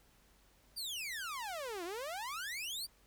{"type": "exponential two-way sweep", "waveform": "sawtooth", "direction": "down then up", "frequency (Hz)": [4837, 329.6, 4837], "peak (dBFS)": -36, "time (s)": [0.76, 2.87], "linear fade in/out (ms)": 20, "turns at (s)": 1.84, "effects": ["added 48 Hz sine -69 dBFS peak until 3.06 s", "pink hiss -68 dBFS RMS until 3.06 s"]}